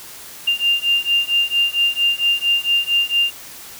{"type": "beating tone pair", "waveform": "sine", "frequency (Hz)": [2794, 2798.4], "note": ["F7", "F7"], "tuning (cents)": [0, 3], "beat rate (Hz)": 4.4, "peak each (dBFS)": -18, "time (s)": [0.47, 3.31], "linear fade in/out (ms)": 10, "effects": ["white hiss -37 dBFS RMS until 3.79 s"]}